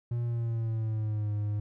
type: tone with pitch glide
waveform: triangle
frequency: 119.1 to 104.28 Hz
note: A#2 to G#2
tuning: +38 to +8 cents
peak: -26 dBFS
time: 0.11-1.6 s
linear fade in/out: 5 ms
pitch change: -230 cents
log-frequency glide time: 0.24-1.32 s
effects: none